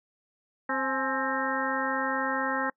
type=harmonic tone with a mistuned harmonic; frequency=264.3 Hz; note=C4; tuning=18 cents sharp; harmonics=1 / 2 / 3 / 4 / 5 / 6 / 7; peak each=-34 / -34 / -34 / -34 / -34 / -34 / -34 dBFS; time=0.69-2.7 s; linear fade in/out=5 ms; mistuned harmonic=3; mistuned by=+94 cents; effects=noise-tail reverb RT60 0.1 s tail -25 dB re dry